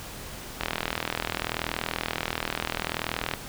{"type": "click train", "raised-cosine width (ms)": 0.3, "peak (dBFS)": -10, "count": 112, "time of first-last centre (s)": [0.61, 3.337], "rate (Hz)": 40.7, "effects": ["pink hiss -40 dBFS RMS until 3.48 s"]}